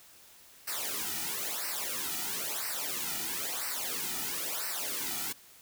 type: noise with flanger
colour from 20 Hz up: white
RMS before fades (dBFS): -35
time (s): 0.67-5.33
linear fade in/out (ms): 10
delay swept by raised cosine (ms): 0.29 to 1.89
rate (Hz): 1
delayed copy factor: -0.9
effects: white hiss -56 dBFS RMS until 5.61 s